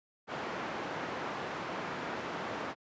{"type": "low-pass noise", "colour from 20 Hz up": "white", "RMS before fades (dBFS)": -38, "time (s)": [0.27, 2.75], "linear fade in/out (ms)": 50, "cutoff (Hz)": 1300, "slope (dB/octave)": 12, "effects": ["high-pass 150 Hz 12 dB/octave", "resampled to 16000 Hz"]}